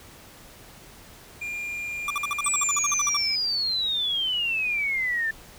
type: tone with pitch glide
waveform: triangle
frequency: 2400 to 2314 Hz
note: D7 to D7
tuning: +37 to -26 cents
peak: -28 dBFS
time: 1.41-3.36 s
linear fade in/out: 10 ms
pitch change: -63 cents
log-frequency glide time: 2.94-3.23 s
type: tone bursts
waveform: square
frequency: 1162 Hz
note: D6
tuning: 19 cents flat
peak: -25 dBFS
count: 15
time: 2.08-3.168 s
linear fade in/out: 2 ms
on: 24 ms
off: 52 ms
type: exponential sweep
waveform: sine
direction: down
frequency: 8180 to 1760 Hz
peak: -23 dBFS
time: 2.44-5.31 s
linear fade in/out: 5 ms
effects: pink hiss -48 dBFS RMS until 5.58 s